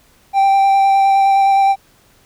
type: tone with vibrato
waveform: triangle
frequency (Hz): 784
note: G5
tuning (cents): 0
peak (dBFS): -7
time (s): 0.33-1.76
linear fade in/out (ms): 50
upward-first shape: square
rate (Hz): 9.7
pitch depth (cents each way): 9
effects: pink hiss -52 dBFS RMS until 2.25 s